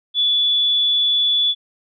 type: tone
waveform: sine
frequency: 3442 Hz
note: A7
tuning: 39 cents flat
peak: -14 dBFS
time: 0.14-1.55 s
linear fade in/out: 50 ms
effects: none